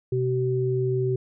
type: tone pair together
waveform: sine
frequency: 127 / 380.6 Hz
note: B2 / F#4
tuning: +49 / +49 cents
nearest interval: octave + perfect fifth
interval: 1900 cents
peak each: -24 dBFS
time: 0.12-1.16 s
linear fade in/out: 5 ms
effects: none